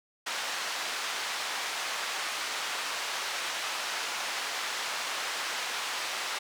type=band-pass noise; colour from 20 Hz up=pink; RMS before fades=-34 dBFS; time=0.26-6.39 s; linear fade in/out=10 ms; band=960 to 6200 Hz; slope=12 dB/octave; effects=none